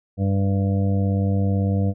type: harmonic tone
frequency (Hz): 98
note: G2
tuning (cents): 0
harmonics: 1 / 2 / 3 / 5 / 6 / 7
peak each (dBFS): -19 / -23 / -31 / -31 / -37 / -36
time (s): 0.17-1.94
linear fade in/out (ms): 50
effects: none